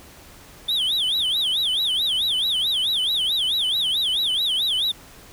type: tone with vibrato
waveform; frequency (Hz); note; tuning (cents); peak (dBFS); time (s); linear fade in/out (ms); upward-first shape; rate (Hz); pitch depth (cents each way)
triangle; 3423; A7; -48; -18; 0.68-4.92; 10; sine; 4.6; 240
effects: pink hiss -46 dBFS RMS until 5.32 s